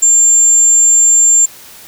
sine tone, 7320 Hz, A#8, 32 cents flat, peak -4 dBFS, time 0.02-1.46 s, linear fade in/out 10 ms, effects tanh soft clip ceiling 0 dBFS + white hiss -36 dBFS RMS until 1.87 s

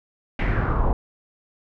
brown noise with low-pass filter sweep, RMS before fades -21 dBFS, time 0.39-0.93 s, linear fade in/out 2 ms, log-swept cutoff 2400 to 850 Hz, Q 3.4, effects none

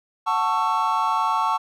triangle chord, F# minor seventh, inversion none, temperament just, 740 / 888 / 1110 / 1332 Hz, F#5 / A5 / C#6 / E6, 0 / +16 / +2 / +18 cents, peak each -27 / -21 / -21 / -26 dBFS, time 0.26-1.58 s, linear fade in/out 20 ms, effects none

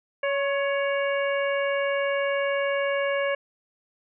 harmonic tone with a mistuned harmonic, 560 Hz, C#5, 18 cents sharp, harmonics 1 / 2 / 3 / 4 / 5, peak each -24 / -33 / -31 / -33 / -37 dBFS, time 0.23-3.35 s, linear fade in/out 5 ms, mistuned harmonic 2, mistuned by -41 cents, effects none

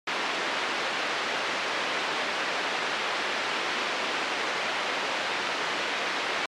white band-pass noise, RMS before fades -29 dBFS, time 0.07-6.46 s, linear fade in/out 5 ms, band 320 to 2600 Hz, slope 12 dB/octave, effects low-pass 6000 Hz 12 dB/octave + MP3 64 kbps

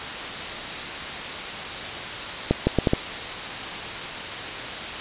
accelerating click train, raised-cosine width 2 ms, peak -4 dBFS, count 5, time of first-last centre 2.51-2.934 s, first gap 160 ms, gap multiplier 0.73, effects white hiss -30 dBFS RMS until 5 s + resampled to 8000 Hz

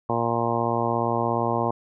harmonic tone, 117.1 Hz, A#2, 8 cents sharp, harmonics 1 / 2 / 3 / 4 / 5 / 6 / 7 / 8 / 9, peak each -30 / -30 / -30 / -30 / -30 / -30 / -30 / -30 / -30 dBFS, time 0.09-1.71 s, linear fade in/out 5 ms, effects none

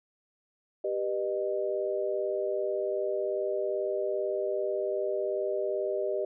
sine chord, G augmented, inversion none, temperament just, 392 / 490 / 612.5 Hz, G4 / B4 / D#5, 0 / -14 / -27 cents, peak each -31 / -35 / -31 dBFS, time 0.84-6.25 s, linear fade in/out 5 ms, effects none

